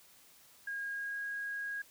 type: tone with pitch glide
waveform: sine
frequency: 1629 to 1641.3 Hz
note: G#6 to G#6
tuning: -34 to -21 cents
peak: -36 dBFS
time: 0.67-1.82 s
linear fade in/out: 5 ms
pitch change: +13 cents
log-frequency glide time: 0.9-1.23 s
effects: white hiss -61 dBFS RMS until 1.9 s